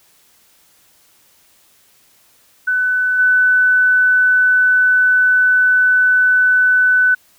sine tone with level steps, 1500 Hz, F#6, 23 cents sharp, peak -13 / -9 dBFS, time 2.67-7.15 s, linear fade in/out 10 ms, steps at 3.18 s, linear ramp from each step 20 ms, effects white hiss -53 dBFS RMS until 7.38 s

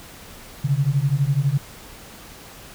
sine beating tone pair, 133.8 / 145.8 Hz, C3 / D3, +39 / -12 cents, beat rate 12 Hz, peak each -20 dBFS, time 0.64-1.58 s, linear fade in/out 10 ms, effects pink hiss -42 dBFS RMS until 2.74 s

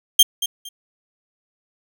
sawtooth tone with echo, 3184 Hz, G7, 26 cents sharp, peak -4 dBFS, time 0.19-0.23 s, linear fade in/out 5 ms, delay 230 ms, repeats 2, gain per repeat -13 dB, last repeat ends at 0.69 s, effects none

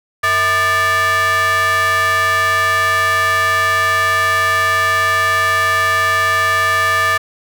square ring-modulated tone, 277.2 Hz, C#4, in tune, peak -10 dBFS, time 0.23-7.18 s, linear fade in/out 10 ms, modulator 1480 Hz, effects none

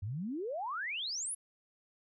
sine exponential sweep, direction up, 90.5 to 11175 Hz, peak -35 dBFS, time 0.02-1.35 s, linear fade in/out 10 ms, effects none

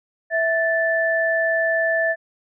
sine tone pair together, 656 / 1756.4 Hz, E5 / A6, -9 / -4 cents, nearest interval octave + perfect fourth, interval 1705 cents, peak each -20 dBFS, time 0.3-2.16 s, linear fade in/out 50 ms, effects none

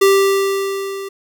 square tone with level ramp, 392 Hz, G4, in tune, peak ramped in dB -8 to -26 dBFS, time 0.01-1.09 s, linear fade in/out 10 ms, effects none

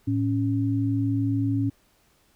sine tone pair together, 110.07 / 277.2 Hz, A2 / C#4, +1 / 0 cents, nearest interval octave + major third, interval 1599 cents, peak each -24 dBFS, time 0.07-1.7 s, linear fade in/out 10 ms, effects pink hiss -63 dBFS RMS until 2.35 s

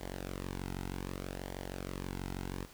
sawtooth tone with flanger, 46.25 Hz, F#1, in tune, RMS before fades -41 dBFS, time 0-2.66 s, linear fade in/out 20 ms, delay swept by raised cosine 0.76 to 1.76 ms, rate 0.65 Hz, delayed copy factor -0.7, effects pink hiss -56 dBFS RMS until 2.73 s

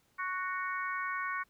harmonic tone, 370 Hz, F#4, in tune, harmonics 3 / 4 / 5 / 6, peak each -36 / -38 / -40 / -42 dBFS, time 0.18-1.44 s, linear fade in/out 20 ms, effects pink hiss -71 dBFS RMS until 1.49 s

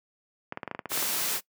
clicks, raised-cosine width 0.5 ms, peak -18 dBFS, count 11, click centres 0.524 / 0.574 / 0.632 / 0.677 / 0.713 / 0.749 / 0.792 / 0.857 / 0.918 / 0.975 / 1.027 s
white noise, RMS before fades -29 dBFS, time 0.89-1.41 s, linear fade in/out 50 ms
effects noise-tail reverb RT60 0.1 s tail -21 dB re dry + high-pass 150 Hz 12 dB/octave

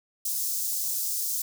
white high-pass noise, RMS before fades -29 dBFS, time 0.25-1.42 s, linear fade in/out 5 ms, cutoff 5300 Hz, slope 24 dB/octave, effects none

